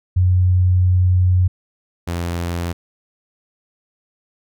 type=tone pair in turn; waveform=sine / sawtooth; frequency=91.1 / 85.99 Hz; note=F#2 / F2; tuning=-26 / -26 cents; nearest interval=minor second; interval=100 cents; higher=first; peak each=-11 / -17 dBFS; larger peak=first; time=0.16-1.48 / 2.07-2.73 s; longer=first; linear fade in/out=10 ms; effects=none